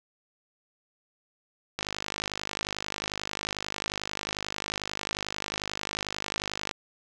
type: click train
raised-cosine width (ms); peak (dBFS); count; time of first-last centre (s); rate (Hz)
0.2; -13; 253; 1.79-6.712; 51.2
effects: none